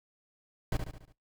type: noise with echo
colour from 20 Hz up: brown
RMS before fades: -29 dBFS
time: 0.72-0.77 s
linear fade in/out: 2 ms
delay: 71 ms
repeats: 5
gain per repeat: -6 dB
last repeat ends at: 1.125 s
effects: noise-tail reverb RT60 0.2 s tail -21 dB re dry